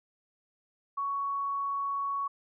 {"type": "tone", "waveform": "sine", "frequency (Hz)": 1116, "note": "C#6", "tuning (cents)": 11, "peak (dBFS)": -29, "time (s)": [0.97, 2.28], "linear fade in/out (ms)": 10, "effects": []}